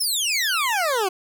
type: exponential sweep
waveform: 20% pulse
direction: down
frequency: 5490 to 358.4 Hz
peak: -15 dBFS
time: 0-1.09 s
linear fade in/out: 10 ms
effects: none